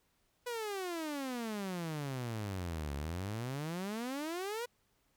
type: exponential two-way sweep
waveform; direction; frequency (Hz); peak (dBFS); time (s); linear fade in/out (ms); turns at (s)
sawtooth; down then up; 496 to 69.3 to 496; -33; 0.46-4.66; 10; 2.95
effects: pink hiss -75 dBFS RMS until 5.16 s